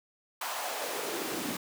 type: noise with high-pass filter sweep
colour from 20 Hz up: pink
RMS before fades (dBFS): -35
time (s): 0.41-1.57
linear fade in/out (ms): 5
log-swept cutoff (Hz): 960 to 220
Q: 2.3
effects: none